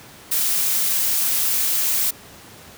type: noise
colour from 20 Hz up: blue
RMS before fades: -20 dBFS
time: 0.31-2.11 s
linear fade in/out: 10 ms
effects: pink hiss -43 dBFS RMS until 2.77 s + high-pass 80 Hz 12 dB/octave